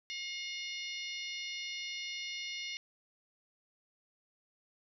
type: harmonic tone with a mistuned harmonic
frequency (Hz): 716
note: F5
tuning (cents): +43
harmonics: 3 / 4 / 5 / 6 / 7 / 8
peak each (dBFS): -42 / -44 / -46 / -48 / -49 / -50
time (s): 0.1-2.77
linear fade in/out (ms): 0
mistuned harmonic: 7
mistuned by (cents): +37
effects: none